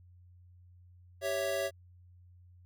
square chord, C# diminished, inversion second, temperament equal, 392 / 554.4 / 659.3 Hz, G4 / C#5 / E5, 0 / 0 / 0 cents, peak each -40 / -34 / -36 dBFS, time 1.21-1.71 s, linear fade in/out 50 ms, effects added 89 Hz sine -55 dBFS peak until 2.65 s

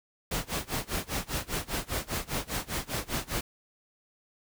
pink noise with tremolo, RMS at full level -30 dBFS, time 0.31-3.41 s, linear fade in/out 5 ms, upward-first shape sine, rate 5 Hz, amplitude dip 95%, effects none

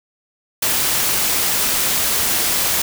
white noise, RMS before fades -18 dBFS, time 0.62-2.82 s, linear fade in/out 5 ms, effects none

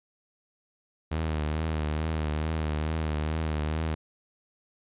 sawtooth tone with vibrato, 77.78 Hz, D#2, in tune, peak -23 dBFS, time 1.11-3.95 s, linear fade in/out 10 ms, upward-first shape triangle, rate 2.3 Hz, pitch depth 64 cents each way, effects resampled to 8000 Hz

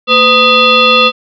sine tone with frequency modulation, 1975.5 Hz, B6, in tune, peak -4 dBFS, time 0.07-1.12 s, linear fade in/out 50 ms, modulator 734 Hz, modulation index 2.3, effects none

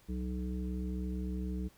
harmonic tone with a mistuned harmonic, 61.74 Hz, B1, in tune, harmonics 1 / 3 / 5 / 7, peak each -36 / -38 / -44 / -49 dBFS, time 0.08-1.69 s, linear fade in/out 20 ms, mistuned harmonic 1, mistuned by +120 cents, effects pink hiss -64 dBFS RMS until 1.77 s

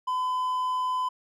triangle tone, 1012 Hz, B5, 42 cents sharp, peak -23 dBFS, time 0.07-1.09 s, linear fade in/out 10 ms, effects none

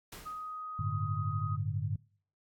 pink noise with exponential decay, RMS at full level -43 dBFS, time 0.12-0.63 s, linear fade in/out 5 ms, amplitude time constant 110 ms
sine tone, 1252 Hz, D#6, 10 cents sharp, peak -38 dBFS, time 0.25-1.57 s, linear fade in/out 20 ms
sine chord, G suspended second, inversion none, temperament just, 98 / 110.25 / 147 Hz, G2 / A2 / D3, 0 / +4 / +2 cents, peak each -35 / -35 / -36 dBFS, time 0.79-1.96 s, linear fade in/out 5 ms
effects noise-tail reverb RT60 0.5 s tail -23 dB re dry + AAC 64 kbps

